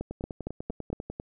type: two click trains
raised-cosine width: 2 ms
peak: -22 / -19 dBFS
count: 12 / 5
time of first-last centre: 0.11-1.199 / 0.01-0.93 s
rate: 10.1 / 4.35 Hz
effects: none